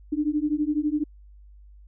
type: beating tone pair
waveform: sine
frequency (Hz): 293.7 / 305.7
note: D4 / D#4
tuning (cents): 0 / -30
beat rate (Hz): 12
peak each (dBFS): -25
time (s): 0.12-1.04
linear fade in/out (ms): 10
effects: added 50 Hz sine -46 dBFS peak until 1.87 s